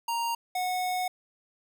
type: tone pair in turn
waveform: square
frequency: 932.3 / 732.7 Hz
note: A#5 / F#5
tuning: 0 / -17 cents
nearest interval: major third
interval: 417 cents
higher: first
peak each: -28 dBFS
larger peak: neither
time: 0.08-0.35 / 0.55-1.08 s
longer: second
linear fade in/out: 5 ms
effects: 11-bit